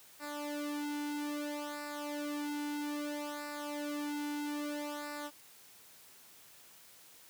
sawtooth tone with flanger, 293.7 Hz, D4, in tune, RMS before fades -39 dBFS, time 0.19-5.31 s, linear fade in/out 50 ms, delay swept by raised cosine 0.31 to 1.81 ms, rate 0.61 Hz, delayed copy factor -0.9, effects white hiss -58 dBFS RMS until 7.29 s + high-pass 80 Hz 12 dB/octave

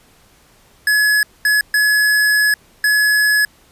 square tone bursts at uneven times, 1697 Hz, G#6, 37 cents sharp, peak -12 dBFS, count 4, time 0.87-1.23 / 1.45-1.61 / 1.74-2.54 / 2.84-3.45 s, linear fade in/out 2 ms, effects pink hiss -51 dBFS RMS until 3.71 s + resampled to 32000 Hz

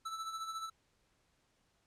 square tone with tremolo, 1318.5 Hz, E6, in tune, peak -38 dBFS, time 0.05-0.7 s, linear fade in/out 10 ms, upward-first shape sine, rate 14 Hz, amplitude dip 55%, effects pink hiss -75 dBFS RMS until 1.86 s + low-pass 9000 Hz 12 dB/octave

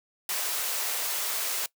white high-pass noise, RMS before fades -30 dBFS, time 0.29-1.66 s, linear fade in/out 2 ms, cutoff 420 Hz, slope 24 dB/octave, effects noise-tail reverb RT60 0.1 s tail -20 dB re dry

